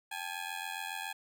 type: ring-modulated tone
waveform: 15% pulse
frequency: 830.6 Hz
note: G#5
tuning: in tune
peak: -28 dBFS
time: 0.11-1.13 s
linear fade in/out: 10 ms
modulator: 43.6 Hz
effects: none